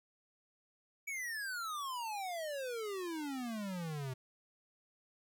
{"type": "exponential sweep", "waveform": "square", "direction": "down", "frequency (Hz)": [2301, 125.9], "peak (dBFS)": -39, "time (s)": [1.07, 4.14], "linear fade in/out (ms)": 10, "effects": ["13-bit"]}